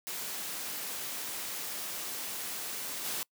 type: noise with level steps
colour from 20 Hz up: white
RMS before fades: -38 / -35 dBFS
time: 0.07-3.23 s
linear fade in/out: 0 ms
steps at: 3.04 s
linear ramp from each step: 20 ms
effects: noise-tail reverb RT60 0.1 s tail -26 dB re dry + high-pass 150 Hz 12 dB/octave